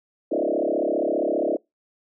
sine tone with frequency modulation, 466.2 Hz, A#4, in tune, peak -20 dBFS, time 0.31-1.57 s, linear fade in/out 10 ms, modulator 35 Hz, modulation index 5.2, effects noise-tail reverb RT60 0.2 s tail -25 dB re dry

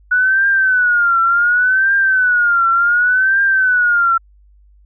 sine tone with vibrato, 1470 Hz, F#6, 12 cents flat, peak -10 dBFS, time 0.11-4.18 s, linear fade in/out 10 ms, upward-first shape triangle, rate 0.68 Hz, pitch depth 150 cents each way, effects added 50 Hz sine -45 dBFS peak until 4.85 s

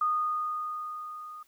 sine tone with level ramp, 1232 Hz, D#6, 17 cents flat, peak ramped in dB -23 to -41 dBFS, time 0.01-1.43 s, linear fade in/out 5 ms, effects white hiss -66 dBFS RMS until 1.47 s

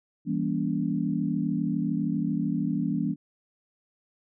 sine chord, E diminished seventh, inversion none, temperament just, 164.81 / 197.78 / 237.3 / 284.8 Hz, E3 / G3 / Bb3 / Db4, 0 / +16 / +31 / +47 cents, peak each -30 dBFS, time 0.25-3.16 s, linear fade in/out 50 ms, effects none

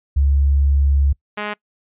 sine / 5% pulse tone pair in turn, 69.9 / 208.8 Hz, C#2 / G#3, +15 / +10 cents, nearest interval octave + perfect fifth, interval 1895 cents, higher second, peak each -12 dBFS, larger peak neither, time 0.16-1.13 / 1.37-1.54 s, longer first, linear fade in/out 10 ms, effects noise-tail reverb RT60 0.1 s tail -24 dB re dry + resampled to 8000 Hz

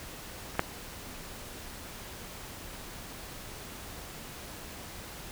clicks, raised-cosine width 0.5 ms, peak -29 / -9 dBFS, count 2, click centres 0.553 / 0.594 s, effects pink hiss -44 dBFS RMS until 5.31 s

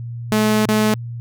sawtooth tone with dropouts, 215 Hz, A3, 40 cents flat, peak -10 dBFS, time 0.32-0.94 s, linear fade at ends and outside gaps 0 ms, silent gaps 0.654-0.687 s, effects added 118 Hz sine -26 dBFS peak until 1.2 s

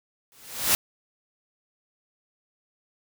white noise with exponential growth, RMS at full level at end -18 dBFS, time 0.32-0.75 s, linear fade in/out 0 ms, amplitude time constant 92 ms, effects none

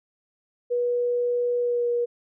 sine tone with pitch glide, 485.5 to 478.5 Hz, B4 to A#4, -30 to +45 cents, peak -21 dBFS, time 0.7-2.06 s, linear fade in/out 20 ms, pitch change -25 cents, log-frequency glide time 1.59-1.88 s, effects none

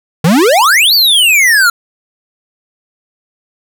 square exponential two-way sweep, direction up then down, 146.83 to 4699 to 1350 Hz, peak -6 dBFS, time 0.24-1.7 s, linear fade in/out 5 ms, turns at 0.94 s, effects none

